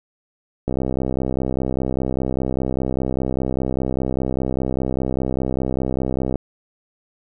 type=click train; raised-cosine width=2 ms; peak=-9 dBFS; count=370; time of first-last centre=0.68-6.357 s; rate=65 Hz; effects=none